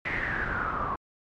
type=noise with low-pass filter sweep; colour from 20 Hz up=pink; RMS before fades=-30 dBFS; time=0.05-0.96 s; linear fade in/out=5 ms; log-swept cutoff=2100 to 1100 Hz; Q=9.1; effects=MP3 96 kbps